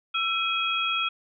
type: tone cluster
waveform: sine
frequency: 1336 / 2515 / 3300 Hz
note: E6 / D#7 / G#7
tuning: +23 / +18 / -12 cents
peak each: -28 dBFS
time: 0.14-1.09 s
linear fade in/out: 10 ms
effects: none